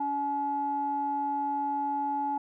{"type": "tone with low-pass filter", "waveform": "square", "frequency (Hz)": 284.3, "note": "C#4", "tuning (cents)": 44, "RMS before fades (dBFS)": -30, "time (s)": [0, 2.38], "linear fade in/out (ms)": 5, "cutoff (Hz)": 870, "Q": 8.4, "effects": []}